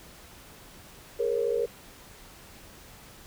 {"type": "tone cluster", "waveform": "sine", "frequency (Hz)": [415.4, 469.1, 548], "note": ["G#4", "A#4", "C#5"], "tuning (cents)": [0, 11, -20], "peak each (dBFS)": [-30, -26, -33], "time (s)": [1.19, 1.66], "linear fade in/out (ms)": 10, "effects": ["pink hiss -50 dBFS RMS until 3.26 s"]}